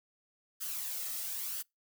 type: noise with flanger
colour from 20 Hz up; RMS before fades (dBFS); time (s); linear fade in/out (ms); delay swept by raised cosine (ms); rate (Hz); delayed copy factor
blue; -38; 0.6-1.63; 20; 0.63 to 1.57; 0.98; +0.5
effects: noise-tail reverb RT60 0.2 s tail -26 dB re dry